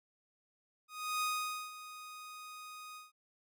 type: tone with ADSR envelope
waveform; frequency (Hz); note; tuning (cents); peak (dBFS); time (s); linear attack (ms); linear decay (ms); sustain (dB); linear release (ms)
sawtooth; 1244.5; D#6; 0; -28; 0.88-3.12; 340; 490; -15; 160
effects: none